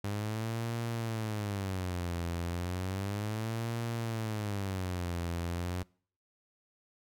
sawtooth tone with vibrato, 99.8 Hz, G2, 32 cents sharp, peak -29 dBFS, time 0.04-5.83 s, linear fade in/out 5 ms, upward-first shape sine, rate 0.33 Hz, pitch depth 270 cents each way, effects noise-tail reverb RT60 0.5 s tail -25 dB re dry

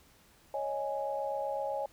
sine chord, C# suspended second, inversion none, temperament equal, 554.4 / 622.3 / 830.6 Hz, C#5 / D#5 / G#5, 0 / 0 / 0 cents, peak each -35 / -38 / -36 dBFS, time 0.54-1.86 s, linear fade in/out 2 ms, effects pink hiss -62 dBFS RMS until 1.92 s

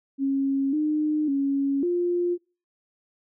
sine tone with pitch steps, 273.1 / 304.3 / 277 / 351.2 Hz, C#4 / D#4 / C#4 / F4, -26 / -38 / -1 / +10 cents, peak -21 dBFS, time 0.18-2.38 s, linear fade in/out 50 ms, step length 550 ms, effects noise-tail reverb RT60 0.4 s tail -26 dB re dry

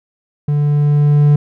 triangle tone with level ramp, 146.6 Hz, D3, 3 cents flat, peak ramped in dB -10 to -4 dBFS, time 0.48-1.36 s, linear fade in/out 5 ms, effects none

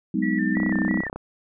sine chord, G# minor seventh, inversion third, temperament just, 186.89 / 207.7 / 249.2 / 311.5 Hz, F#3 / G#3 / B3 / D#4, +18 / 0 / +16 / +2 cents, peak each -26 dBFS, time 0.14-1.01 s, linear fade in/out 5 ms
sine tone with vibrato, 1864.7 Hz, A#6, in tune, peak -28 dBFS, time 0.22-1.09 s, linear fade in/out 10 ms, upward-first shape square, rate 3 Hz, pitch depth 70 cents each way
click train, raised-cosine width 1 ms, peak -18 dBFS, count 20, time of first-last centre 0.57-1.16 s, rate 32.2 Hz
effects none

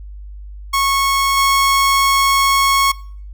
sawtooth tone with level steps, 1099 Hz, C#6, 15 cents flat, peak -10 / -8 dBFS, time 0.73-2.92 s, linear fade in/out 10 ms, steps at 1.37 s, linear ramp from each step 2 ms, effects noise-tail reverb RT60 0.5 s tail -22 dB re dry + added 50 Hz sine -30 dBFS peak until 3.33 s

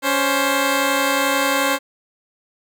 10% pulse tone pair together, 279 / 526.7 Hz, C#4 / C5, +11 / +11 cents, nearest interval major seventh, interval 1100 cents, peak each -11 dBFS, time 0.02-1.79 s, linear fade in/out 50 ms, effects none

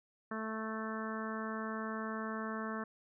harmonic tone, 220 Hz, A3, in tune, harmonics 1 / 2 / 3 / 4 / 5 / 6 / 7 / 8, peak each -40 / -45 / -47 / -52 / -44 / -46 / -48 / -48 dBFS, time 0.31-2.84 s, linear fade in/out 5 ms, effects none

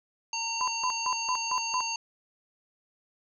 harmonic tone, 916 Hz, A#5, 31 cents flat, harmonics 1 / 3 / 5 / 7, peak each -35 / -35 / -35 / -35 dBFS, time 0.33-1.96 s, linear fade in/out 2 ms
sine tone bursts, 1006 Hz, B5, 32 cents sharp, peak -26 dBFS, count 6, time 0.61-1.806 s, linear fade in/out 0 ms, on 66 ms, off 160 ms
effects none

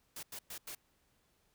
white noise bursts at uneven times, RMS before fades -45 dBFS, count 4, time 0.16-0.23 / 0.32-0.39 / 0.5-0.58 / 0.67-0.75 s, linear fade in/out 5 ms, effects pink hiss -74 dBFS RMS until 1.54 s

